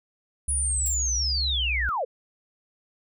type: tone with vibrato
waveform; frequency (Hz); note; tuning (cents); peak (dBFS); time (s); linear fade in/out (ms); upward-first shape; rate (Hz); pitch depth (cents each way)
sine; 65.41; C2; 0; -27; 0.48-1.89; 0; square; 1.4; 85
type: linear sweep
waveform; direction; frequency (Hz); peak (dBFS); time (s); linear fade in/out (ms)
sine; down; 9956 to 440; -24; 0.48-2.05; 10
type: noise with exponential decay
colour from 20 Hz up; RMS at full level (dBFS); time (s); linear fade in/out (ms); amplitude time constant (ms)
violet; -30; 0.86-1.01; 1; 32
effects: none